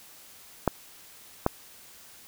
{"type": "clicks", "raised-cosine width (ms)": 1, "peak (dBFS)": [-7, -7], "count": 2, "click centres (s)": [0.677, 1.464], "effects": ["white hiss -51 dBFS RMS until 2.27 s"]}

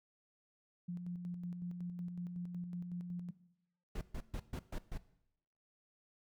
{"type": "tone with tremolo", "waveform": "sine", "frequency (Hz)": 176.2, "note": "F3", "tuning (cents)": 16, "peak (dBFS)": -38, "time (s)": [0.88, 3.31], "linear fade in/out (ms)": 10, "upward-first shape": "square", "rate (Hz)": 5.4, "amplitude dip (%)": 40}
{"type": "noise bursts", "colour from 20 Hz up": "brown", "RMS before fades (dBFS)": -40, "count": 6, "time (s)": [3.95, 4.978], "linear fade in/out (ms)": 5, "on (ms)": 63, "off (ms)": 130}
{"effects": ["noise-tail reverb RT60 0.8 s tail -17 dB re dry"]}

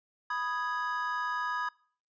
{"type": "chord", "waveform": "triangle", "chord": "G# minor", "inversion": "first", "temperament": "equal", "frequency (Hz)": [987.8, 1244.5, 1661.2], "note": ["B5", "D#6", "G#6"], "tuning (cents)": [0, 0, 0], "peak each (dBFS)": -33, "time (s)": [0.3, 1.69], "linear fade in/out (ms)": 5, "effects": ["noise-tail reverb RT60 0.5 s tail -24 dB re dry", "resampled to 16000 Hz"]}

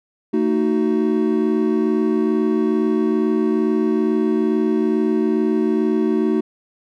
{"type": "chord", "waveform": "triangle", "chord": "D# diminished", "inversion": "second", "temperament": "just", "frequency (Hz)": [224, 311.1, 373.4], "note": ["A3", "D#4", "F#4"], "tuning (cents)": [31, 0, 16], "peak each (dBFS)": -18, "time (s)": [0.33, 6.41], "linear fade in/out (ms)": 10, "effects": []}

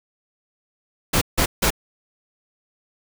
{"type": "noise bursts", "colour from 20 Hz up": "pink", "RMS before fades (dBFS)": -18, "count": 3, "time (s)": [1.13, 1.705], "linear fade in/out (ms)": 10, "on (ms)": 85, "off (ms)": 160, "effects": []}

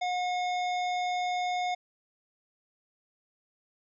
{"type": "harmonic tone with a mistuned harmonic", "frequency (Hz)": 722, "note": "F#5", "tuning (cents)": -43, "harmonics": [1, 3, 5, 7, 9], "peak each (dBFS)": [-28, -37, -41, -49, -51], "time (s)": [0.01, 1.75], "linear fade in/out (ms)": 10, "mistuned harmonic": 9, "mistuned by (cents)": 45, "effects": []}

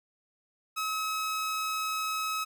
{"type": "tone", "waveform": "sawtooth", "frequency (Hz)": 1282, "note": "E6", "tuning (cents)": -49, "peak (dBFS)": -26, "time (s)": [0.76, 2.45], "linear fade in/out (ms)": 20, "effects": []}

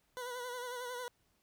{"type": "tone with vibrato", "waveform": "20% pulse", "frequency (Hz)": 493.9, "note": "B4", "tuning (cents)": 0, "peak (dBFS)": -35, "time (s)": [0.17, 1.08], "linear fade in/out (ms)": 0, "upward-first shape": "sine", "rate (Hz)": 11, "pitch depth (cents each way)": 46, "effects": ["pink hiss -75 dBFS RMS until 1.42 s"]}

